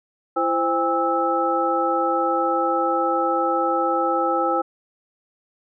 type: tone cluster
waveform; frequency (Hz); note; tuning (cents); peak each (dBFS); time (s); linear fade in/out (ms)
sine; 336.4 / 520 / 807 / 1308; E4 / C5 / G#5 / E6; +35 / -11 / -50 / -14; -25 / -24 / -23 / -23; 0.36-4.62; 10
effects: none